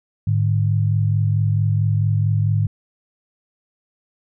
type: tone pair together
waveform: sine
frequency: 105.3 / 149.82 Hz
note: G#2 / D3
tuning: +24 / +35 cents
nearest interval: tritone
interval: 611 cents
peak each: -16 / -21 dBFS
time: 0.27-2.67 s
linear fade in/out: 5 ms
effects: none